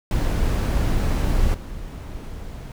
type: noise with level steps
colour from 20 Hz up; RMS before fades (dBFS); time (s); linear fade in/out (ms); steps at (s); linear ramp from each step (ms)
brown; -20 / -33; 0.11-2.72; 2; 1.54; 5
effects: none